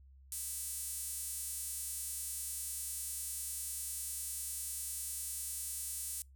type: tone with high-pass filter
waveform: sawtooth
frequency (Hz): 330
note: E4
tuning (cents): +2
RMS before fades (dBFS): -41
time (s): 0.32-6.22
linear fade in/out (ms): 0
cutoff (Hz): 9200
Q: 2
effects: noise-tail reverb RT60 0.2 s tail -25 dB re dry + added 67 Hz sine -56 dBFS peak until 6.35 s